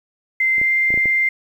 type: tone with pitch glide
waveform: sine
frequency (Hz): 2078 to 2094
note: C7 to C7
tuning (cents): -12 to +1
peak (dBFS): -14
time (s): 0.4-1.29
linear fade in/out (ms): 5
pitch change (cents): +13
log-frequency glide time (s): 0.51-0.72
type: clicks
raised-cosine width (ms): 2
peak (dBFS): -25 / -19 / -18 / -15 / -18 / -16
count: 6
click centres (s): 0.582 / 0.615 / 0.905 / 0.941 / 0.976 / 1.057
effects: 8-bit